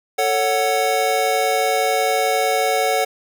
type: chord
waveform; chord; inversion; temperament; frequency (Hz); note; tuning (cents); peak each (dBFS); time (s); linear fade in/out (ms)
square; F# minor; first; just; 444 / 555 / 740; A4 / C#5 / F#5; +16 / +2 / 0; -23 / -23 / -20; 0.18-3.05; 10
effects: none